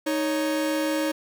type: tone pair together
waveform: 45% pulse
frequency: 311.1 / 555.3 Hz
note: D#4 / C#5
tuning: 0 / +3 cents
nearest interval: minor seventh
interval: 1003 cents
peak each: -25 / -27 dBFS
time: 0.06-1.12 s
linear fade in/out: 10 ms
effects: none